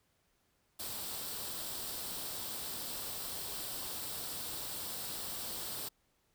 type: noise with comb filter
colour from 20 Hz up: white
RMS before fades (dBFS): -41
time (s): 0.79-5.89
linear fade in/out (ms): 10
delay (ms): 0.23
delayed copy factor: +0.5
effects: pink hiss -75 dBFS RMS until 6.34 s